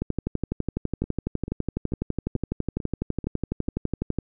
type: two click trains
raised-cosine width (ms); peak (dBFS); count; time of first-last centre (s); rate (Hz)
3; -12 / -20; 51 / 7; 0.02-4.187 / 1.04-3.683; 12 / 2.27
effects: none